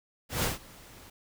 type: noise with ADSR envelope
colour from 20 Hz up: pink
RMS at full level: -27 dBFS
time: 0.29-1.1 s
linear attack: 140 ms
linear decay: 150 ms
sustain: -24 dB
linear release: 6 ms
effects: none